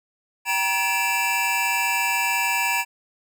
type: tone cluster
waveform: square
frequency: 776 / 950 / 1712 / 2348 / 2671 Hz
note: G5 / A#5 / A6 / D7 / E7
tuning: -18 / +33 / -48 / -1 / +22 cents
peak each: -32 / -26 / -31 / -27 / -26 dBFS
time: 0.45-2.85 s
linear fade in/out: 50 ms
effects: none